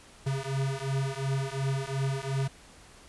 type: beating tone pair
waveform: square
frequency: 134.2 / 137 Hz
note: C3 / C#3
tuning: +44 / -20 cents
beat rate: 2.8 Hz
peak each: -32 / -32 dBFS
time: 0.26-2.48 s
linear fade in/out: 10 ms
effects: pink hiss -53 dBFS RMS until 3.08 s + resampled to 24000 Hz